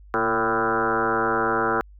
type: tone with frequency modulation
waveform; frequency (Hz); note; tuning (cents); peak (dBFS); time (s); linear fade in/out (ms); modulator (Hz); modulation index
sine; 888; A5; +16; -19; 0.14-1.81; 0; 109; 5.6
effects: added 50 Hz sine -44 dBFS peak until 1.99 s